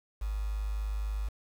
sine tone with quantisation, 51.91 Hz, G#1, in tune, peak -30 dBFS, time 0.21-1.29 s, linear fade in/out 10 ms, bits 8, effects none

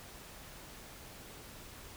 silence, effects pink hiss -51 dBFS RMS until 1.96 s

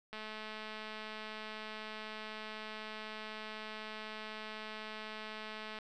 click train, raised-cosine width 0.3 ms, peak -29 dBFS, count 1223, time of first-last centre 0.13-5.787 s, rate 216 Hz, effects none

